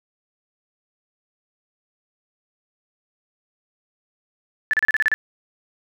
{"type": "tone bursts", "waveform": "sine", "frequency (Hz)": 1741, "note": "A6", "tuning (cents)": -19, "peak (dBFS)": -15, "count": 8, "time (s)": [4.71, 5.14], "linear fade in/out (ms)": 0, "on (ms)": 24, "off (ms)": 34, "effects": []}